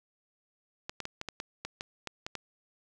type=clicks; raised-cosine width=0.2 ms; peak=-19 dBFS; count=11; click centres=0.895 / 1.003 / 1.054 / 1.214 / 1.287 / 1.401 / 1.65 / 1.809 / 2.073 / 2.265 / 2.353 s; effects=none